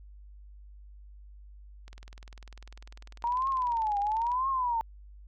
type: click train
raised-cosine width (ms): 0.2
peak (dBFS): -32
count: 50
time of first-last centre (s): 1.88-4.318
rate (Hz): 20.1
type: tone with vibrato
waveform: sine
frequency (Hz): 932.3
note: A#5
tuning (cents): 0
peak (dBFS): -26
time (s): 3.24-4.81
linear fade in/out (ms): 0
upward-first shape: triangle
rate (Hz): 1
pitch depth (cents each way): 270
effects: added 50 Hz sine -47 dBFS peak until 5.27 s